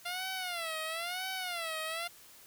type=tone with vibrato; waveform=10% pulse; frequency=692 Hz; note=F5; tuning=16 cents flat; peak=-27 dBFS; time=0.05-2.08 s; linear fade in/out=10 ms; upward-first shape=sine; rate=1 Hz; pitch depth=160 cents each way; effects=white hiss -56 dBFS RMS until 2.46 s